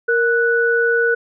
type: tone pair together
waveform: sine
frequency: 466.2 / 1480 Hz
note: A#4 / F#6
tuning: 0 / 0 cents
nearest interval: octave + minor sixth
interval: 2000 cents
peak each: -16 dBFS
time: 0.08-1.15 s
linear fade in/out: 10 ms
effects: none